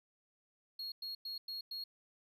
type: tone bursts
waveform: triangle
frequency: 4298 Hz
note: C8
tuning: 46 cents sharp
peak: -39 dBFS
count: 5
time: 0.79-1.84 s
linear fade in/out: 5 ms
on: 130 ms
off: 100 ms
effects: none